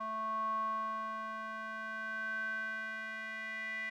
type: tone with band-pass filter sweep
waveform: square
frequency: 220 Hz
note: A3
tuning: in tune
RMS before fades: -39 dBFS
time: 0-3.9 s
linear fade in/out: 10 ms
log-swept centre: 1000 to 2000 Hz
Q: 8.4
effects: none